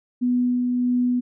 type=tone with tremolo; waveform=sine; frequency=246.9 Hz; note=B3; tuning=in tune; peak=-17 dBFS; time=0.21-1.21 s; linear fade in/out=20 ms; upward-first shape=sine; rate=1.6 Hz; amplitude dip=25%; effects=none